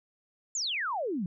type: exponential sweep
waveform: sine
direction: down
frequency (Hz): 7400 to 165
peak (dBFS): -29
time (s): 0.55-1.26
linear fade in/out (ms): 2
effects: none